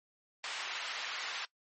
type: band-pass noise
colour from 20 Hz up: white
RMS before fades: -40 dBFS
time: 0.44-1.45 s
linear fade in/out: 0 ms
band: 940 to 3300 Hz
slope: 12 dB/octave
effects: noise-tail reverb RT60 0.1 s tail -21 dB re dry + MP3 32 kbps